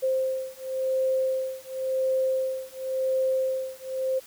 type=beating tone pair; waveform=sine; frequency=523.3 / 524.23 Hz; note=C5 / C5; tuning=0 / +3 cents; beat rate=0.93 Hz; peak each=-27 dBFS; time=0.02-4.2 s; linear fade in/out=20 ms; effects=white hiss -50 dBFS RMS until 4.26 s